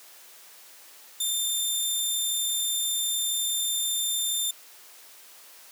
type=tone; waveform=15% pulse; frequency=3587 Hz; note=A7; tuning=33 cents sharp; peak=-18 dBFS; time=1.2-4.51 s; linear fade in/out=5 ms; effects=white hiss -50 dBFS RMS until 5.71 s + high-pass 400 Hz 12 dB/octave